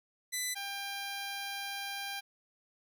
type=tone pair in turn; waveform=10% pulse; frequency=2000 / 796.5 Hz; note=B6 / G5; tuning=+21 / +27 cents; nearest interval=octave + major third; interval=1594 cents; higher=first; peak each=-24 / -29 dBFS; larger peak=first; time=0.32-0.55 / 0.55-2.21 s; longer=second; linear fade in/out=20 ms; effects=none